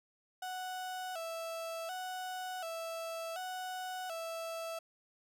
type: tone with vibrato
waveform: 35% pulse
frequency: 698.5 Hz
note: F5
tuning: in tune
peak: -37 dBFS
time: 0.42-4.79 s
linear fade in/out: 5 ms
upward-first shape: square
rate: 0.68 Hz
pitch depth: 100 cents each way
effects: none